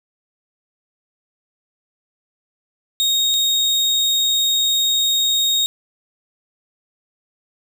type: tone pair in turn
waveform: 35% pulse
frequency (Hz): 3729 / 3729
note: A#7 / A#7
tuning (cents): 0 / 0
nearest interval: unison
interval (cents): 0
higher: neither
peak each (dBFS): -13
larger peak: neither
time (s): 3-3.34 / 3.34-5.66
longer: second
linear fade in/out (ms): 0
effects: none